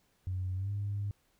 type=tone with pitch glide; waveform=sine; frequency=92.5 to 101.46 Hz; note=F#2 to G#2; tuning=0 to -40 cents; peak=-31 dBFS; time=0.27-1.11 s; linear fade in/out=0 ms; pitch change=+160 cents; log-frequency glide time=0.55-0.71 s; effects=tanh soft clip ceiling -27 dBFS + pink hiss -72 dBFS RMS until 1.39 s